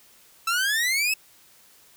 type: exponential sweep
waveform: sawtooth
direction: up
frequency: 1317 to 2637 Hz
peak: -18 dBFS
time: 0.47-1.14 s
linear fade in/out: 5 ms
effects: white hiss -55 dBFS RMS until 1.96 s